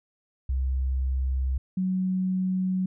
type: tone pair in turn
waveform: sine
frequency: 65.41 / 186.13 Hz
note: C2 / F#3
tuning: 0 / +11 cents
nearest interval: octave + tritone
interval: 1811 cents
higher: second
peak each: -23 dBFS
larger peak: neither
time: 0.49-1.58 / 1.77-2.86 s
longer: neither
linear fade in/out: 5 ms
effects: none